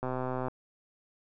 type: click train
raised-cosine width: 1 ms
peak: -20 dBFS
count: 59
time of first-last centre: 0.03-0.483 s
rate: 128 Hz
effects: none